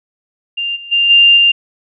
sine tone with level steps, 2794 Hz, F7, in tune, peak -16 / -28 / -9 / -4 / -6 dBFS, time 0.57-1.52 s, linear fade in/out 10 ms, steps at 0.75 / 0.91 / 1.09 / 1.36 s, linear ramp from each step 20 ms, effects none

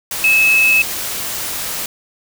sine tone in noise, 2591 Hz, E7, 30 cents flat, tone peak -9 dBFS, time 0.24-0.82 s, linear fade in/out 2 ms, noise white, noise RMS -23 dBFS, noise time 0.11-1.86 s, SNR +11 dB, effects none

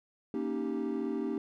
triangle chord, Eb dominant seventh, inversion second, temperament equal, 233.1 / 277.2 / 311.1 / 392 Hz, Bb3 / Db4 / Eb4 / G4, 0 / 0 / 0 / 0 cents, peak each -34 dBFS, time 0.34-1.38 s, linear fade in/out 2 ms, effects tanh soft clip ceiling -22 dBFS

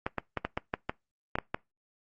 clicks, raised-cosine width 0.5 ms, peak -14 dBFS, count 10, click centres 0.065 / 0.183 / 0.373 / 0.45 / 0.575 / 0.739 / 0.895 / 1.355 / 1.386 / 1.545 s, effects noise-tail reverb RT60 0.2 s tail -24 dB re dry + Opus 24 kbps

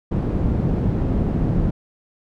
white low-pass noise, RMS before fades -20 dBFS, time 0.11-1.71 s, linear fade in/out 10 ms, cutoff 190 Hz, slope 12 dB/octave, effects none

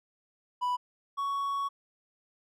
triangle tone pair in turn, 987.8 / 1115.8 Hz, B5 / C#6, 0 / +11 cents, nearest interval major second, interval 211 cents, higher second, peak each -25 / -27 dBFS, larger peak first, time 0.61-0.77 / 1.17-1.69 s, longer second, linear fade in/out 20 ms, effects none

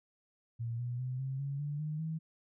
sine tone with pitch steps, 116.54 / 121.91 / 127.53 / 133.41 / 139.55 / 145.99 / 152.71 / 159.75 Hz, A#2 / B2 / C3 / C3 / C#3 / D3 / D#3 / D#3, 0 / -22 / -44 / +34 / +12 / -10 / -32 / +46 cents, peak -34 dBFS, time 0.59-2.19 s, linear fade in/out 20 ms, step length 200 ms, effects none

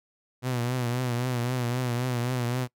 sawtooth tone with vibrato, 123.47 Hz, B2, in tune, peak -22 dBFS, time 0.42-2.68 s, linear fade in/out 50 ms, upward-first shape triangle, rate 3.8 Hz, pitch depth 81 cents each way, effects noise-tail reverb RT60 0.1 s tail -22 dB re dry

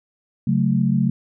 sine chord, F# minor, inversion second, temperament equal, 138.59 / 185 / 220 Hz, C#3 / F#3 / A3, 0 / 0 / 0 cents, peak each -20 dBFS, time 0.47-1.1 s, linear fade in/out 5 ms, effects none

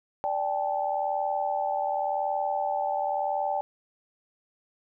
sine chord, D suspended fourth, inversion none, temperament equal with one note detuned, 587.3 / 784 / 864.9 Hz, D5 / G5 / A5, 0 / 0 / -30 cents, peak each -31 / -28 / -31 dBFS, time 0.24-3.61 s, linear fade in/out 0 ms, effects none

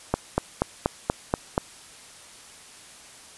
click train, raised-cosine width 1 ms, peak -6 dBFS, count 7, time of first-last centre 0.14-1.579 s, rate 4.17 Hz, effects white hiss -47 dBFS RMS until 3.37 s + resampled to 24000 Hz

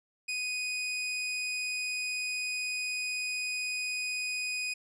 sawtooth tone, 2489 Hz, D#7, in tune, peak -28 dBFS, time 0.28-4.74 s, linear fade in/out 10 ms, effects resampled to 22050 Hz

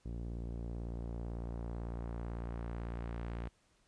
sawtooth tone with low-pass filter sweep, 58 Hz, A#1, 8 cents flat, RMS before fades -41 dBFS, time 0.05-3.49 s, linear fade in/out 10 ms, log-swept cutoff 360 to 2500 Hz, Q 0.78, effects pink hiss -72 dBFS RMS until 3.87 s + resampled to 22050 Hz

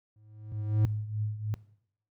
triangle tone with exponential growth, 107.1 Hz, A2, 46 cents flat, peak -16 dBFS, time 0.16-0.85 s, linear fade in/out 0 ms, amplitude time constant 150 ms
sine tone with tremolo, 106.6 Hz, G#2, 46 cents sharp, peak -26 dBFS, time 0.52-1.54 s, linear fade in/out 0 ms, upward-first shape triangle, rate 3.2 Hz, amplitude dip 75%
effects noise-tail reverb RT60 0.7 s tail -20 dB re dry + high-pass 60 Hz 12 dB/octave

